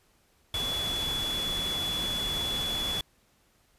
sine tone in noise, 3418 Hz, G#7, 49 cents sharp, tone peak -29 dBFS, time 0.54-3.01 s, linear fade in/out 2 ms, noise pink, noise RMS -36 dBFS, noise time 0.54-3.01 s, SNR +4 dB, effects pink hiss -66 dBFS RMS until 3.78 s + resampled to 32000 Hz

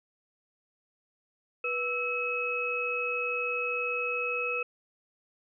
sine tone cluster, 488.8 / 1316 / 2567 Hz, B4 / E6 / E7, -18 / -3 / -47 cents, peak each -34 / -36 / -30 dBFS, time 1.64-4.63 s, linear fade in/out 5 ms, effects none

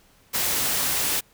white noise, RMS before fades -24 dBFS, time 0.33-1.21 s, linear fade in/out 20 ms, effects pink hiss -58 dBFS RMS until 1.33 s

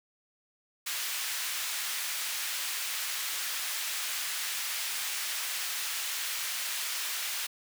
pink high-pass noise, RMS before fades -34 dBFS, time 0.86-7.47 s, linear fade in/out 10 ms, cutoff 1900 Hz, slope 12 dB/octave, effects none

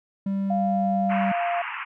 triangle tone with pitch glide, 196 to 194.87 Hz, G3 to G3, 0 to -10 cents, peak -21 dBFS, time 0.26-1.32 s, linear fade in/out 5 ms, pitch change -10 cents, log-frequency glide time 0.55-0.86 s
sine tone, 696 Hz, F5, 6 cents flat, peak -23 dBFS, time 0.5-1.62 s, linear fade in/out 5 ms
pink band-pass noise, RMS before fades -32 dBFS, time 1.09-1.85 s, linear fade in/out 20 ms, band 860 to 2800 Hz, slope 96 dB/octave
effects none

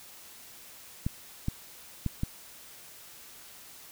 clicks, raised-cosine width 5 ms, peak -16 dBFS, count 4, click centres 1.065 / 1.484 / 2.063 / 2.234 s, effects white hiss -50 dBFS RMS until 3.91 s

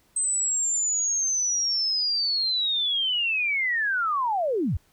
sine linear sweep, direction down, 8250 to 55.2 Hz, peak -22 dBFS, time 0.16-4.77 s, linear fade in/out 5 ms, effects pink hiss -63 dBFS RMS until 4.92 s

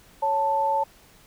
sine tone pair together, 555.4 / 883 Hz, C#5 / A5, +3 / +6 cents, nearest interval minor sixth, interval 803 cents, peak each -27 / -21 dBFS, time 0.22-0.84 s, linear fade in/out 10 ms, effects pink hiss -54 dBFS RMS until 1.26 s

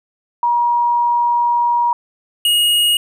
sine / square tone pair in turn, 954 / 2876 Hz, A#5 / F#7, +40 / -50 cents, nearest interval octave + perfect fifth, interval 1910 cents, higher second, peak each -12 dBFS, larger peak neither, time 0.43-1.93 / 2.45-2.97 s, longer first, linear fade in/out 2 ms, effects none

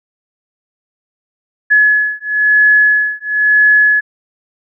sine beating tone pair, 1700 / 1701 Hz, G#6 / G#6, +40 / +41 cents, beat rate 1 Hz, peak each -11 dBFS, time 1.7-4.01 s, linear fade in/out 20 ms, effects none

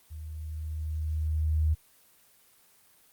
sine tone with level ramp, 77.78 Hz, D#2, in tune, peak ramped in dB -38 to -21 dBFS, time 0.1-1.75 s, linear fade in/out 20 ms, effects white hiss -61 dBFS RMS until 3.12 s + Opus 24 kbps

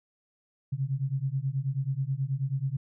sine beating tone pair, 130.81 / 140.11 Hz, C3 / C#3, 0 / +19 cents, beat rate 9.3 Hz, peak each -30 dBFS, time 0.72-2.77 s, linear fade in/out 10 ms, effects none

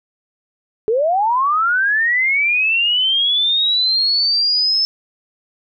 sine linear sweep, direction up, 415.3 to 5274 Hz, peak -13 dBFS, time 0.88-4.85 s, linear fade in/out 0 ms, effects none

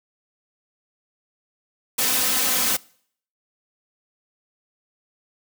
white noise with comb filter, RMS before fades -21 dBFS, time 1.98-2.77 s, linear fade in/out 10 ms, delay 3.9 ms, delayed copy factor +0.95, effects noise-tail reverb RT60 0.6 s tail -24 dB re dry + high-pass 80 Hz 12 dB/octave

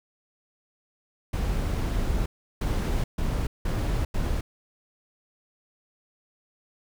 brown noise bursts at uneven times, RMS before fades -26 dBFS, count 5, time 1.33-2.26 / 2.61-3.04 / 3.18-3.47 / 3.65-4.05 / 4.14-4.41 s, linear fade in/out 5 ms, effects none

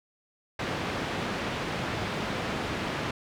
pink band-pass noise, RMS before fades -32 dBFS, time 0.59-3.11 s, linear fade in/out 5 ms, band 100 to 3200 Hz, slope 12 dB/octave, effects none

